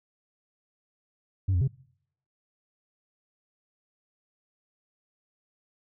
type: tone with pitch steps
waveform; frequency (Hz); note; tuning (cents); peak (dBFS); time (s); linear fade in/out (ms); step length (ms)
sine; 95.2 / 88 / 133.9; F#2 / F2 / C3; +50 / +14 / +40; -19; 1.48-1.678; 10; 66
effects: noise-tail reverb RT60 0.7 s tail -25 dB re dry + tanh soft clip ceiling -20 dBFS